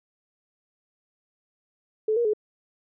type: tone with pitch steps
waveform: sine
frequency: 433.7 / 473.5 / 424.8 Hz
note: A4 / A#4 / G#4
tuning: -25 / +27 / +39 cents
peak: -20 dBFS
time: 2.08-2.335 s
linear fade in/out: 5 ms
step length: 85 ms
effects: none

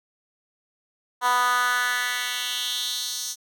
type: tone with high-pass filter sweep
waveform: 10% pulse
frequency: 246.9 Hz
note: B3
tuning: in tune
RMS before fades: -25 dBFS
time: 1.21-3.36 s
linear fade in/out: 50 ms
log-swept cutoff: 950 to 5600 Hz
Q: 2.7
effects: none

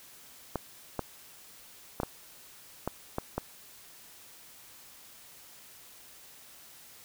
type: clicks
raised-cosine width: 1 ms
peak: -16 dBFS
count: 7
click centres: 0.557 / 0.993 / 2.001 / 2.033 / 2.876 / 3.184 / 3.38 s
effects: white hiss -53 dBFS RMS until 7.04 s

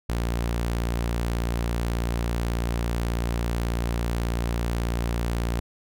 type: tone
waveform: sawtooth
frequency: 58.27 Hz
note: A#1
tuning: in tune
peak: -20 dBFS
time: 0.09-5.6 s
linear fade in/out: 5 ms
effects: none

